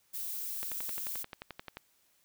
violet noise, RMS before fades -38 dBFS, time 0.13-1.24 s, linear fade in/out 20 ms
click train, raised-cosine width 0.3 ms, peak -25 dBFS, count 14, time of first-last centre 0.63-1.77 s, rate 11.4 Hz
effects white hiss -70 dBFS RMS until 2.24 s

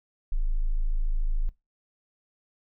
sine tone, 26.91 Hz, A0, 38 cents flat, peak -22 dBFS, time 0.32-1.49 s, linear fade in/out 0 ms, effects noise-tail reverb RT60 0.2 s tail -19 dB re dry

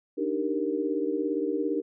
sine chord, Eb major seventh, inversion third, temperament equal, 293.7 / 311.1 / 392 / 466.2 Hz, D4 / Eb4 / G4 / Bb4, 0 / 0 / 0 / 0 cents, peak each -31 dBFS, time 0.17-1.82 s, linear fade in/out 20 ms, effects none

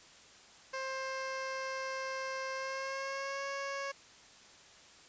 15% pulse tone with pitch glide, 529 to 552.7 Hz, C5 to C#5, +19 to -5 cents, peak -30 dBFS, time 0.73-3.92 s, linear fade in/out 10 ms, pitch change +76 cents, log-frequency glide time 2.54-3.45 s, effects white hiss -57 dBFS RMS until 5.08 s + resampled to 16000 Hz

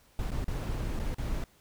brown noise with dropouts, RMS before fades -32 dBFS, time 0.19-1.44 s, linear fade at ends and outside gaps 1 ms, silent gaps 0.306-0.317 / 0.443-0.481 / 0.991-0.997 / 1.145-1.183 s, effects pink hiss -63 dBFS RMS until 1.6 s

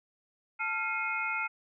sine tone cluster, 880 / 1386 / 2154 / 2503 Hz, A5 / F6 / C7 / D#7, 0 / -14 / +50 / +10 cents, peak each -38 / -34 / -34 / -36 dBFS, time 0.59-1.48 s, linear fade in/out 20 ms, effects none

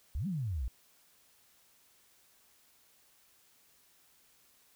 sine exponential two-way sweep, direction up then down, 54.1 to 207.7 to 54.1 Hz, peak -32 dBFS, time 0.15-0.68 s, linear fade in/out 0 ms, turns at 0.27 s, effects white hiss -66 dBFS RMS until 4.75 s

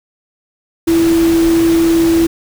sine tone in noise, 331.4 Hz, E4, 9 cents sharp, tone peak -8 dBFS, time 0.87-2.27 s, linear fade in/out 10 ms, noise pink, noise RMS -23 dBFS, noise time 0.87-2.27 s, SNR +12 dB, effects none

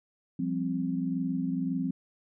sine chord, F suspended second, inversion none, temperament just, 174.61 / 196.44 / 261.9 Hz, F3 / G3 / C4, 0 / +4 / +2 cents, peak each -32 / -35 / -30 dBFS, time 0.39-1.91 s, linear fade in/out 5 ms, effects none

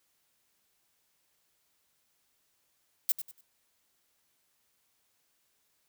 violet noise with echo, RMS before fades -26 dBFS, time 3.09-3.12 s, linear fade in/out 0 ms, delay 96 ms, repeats 3, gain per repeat -11 dB, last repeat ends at 3.408 s, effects white hiss -74 dBFS RMS until 5.88 s

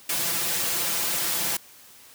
white noise with comb filter, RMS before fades -26 dBFS, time 0.09-1.57 s, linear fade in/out 5 ms, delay 5.9 ms, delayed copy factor +1, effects white hiss -50 dBFS RMS until 2.14 s + high-pass 60 Hz 12 dB/octave

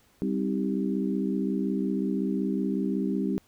harmonic tone with a mistuned harmonic, 65.5 Hz, C2, 2 cents sharp, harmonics 3 / 4 / 5 / 6, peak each -28 / -30 / -32 / -34 dBFS, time 0.22-3.38 s, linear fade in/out 0 ms, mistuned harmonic 5, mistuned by -51 cents, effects pink hiss -63 dBFS RMS until 3.47 s

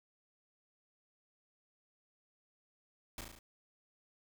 pink noise with echo, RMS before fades -43 dBFS, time 3.18-3.21 s, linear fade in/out 2 ms, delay 36 ms, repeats 5, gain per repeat -3 dB, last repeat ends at 3.39 s, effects none

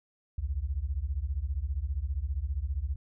sine beating tone pair, 61.74 / 76.74 Hz, B1 / D#2, 0 / -23 cents, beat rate 15 Hz, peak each -32 / -32 dBFS, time 0.38-2.96 s, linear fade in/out 5 ms, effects none

